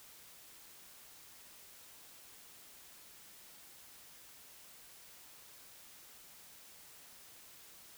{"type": "silence", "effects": ["white hiss -57 dBFS RMS until 7.97 s"]}